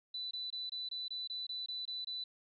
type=tone bursts; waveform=sine; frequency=3986 Hz; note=B7; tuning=15 cents sharp; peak=-38 dBFS; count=11; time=0.14-2.24 s; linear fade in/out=5 ms; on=170 ms; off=23 ms; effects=none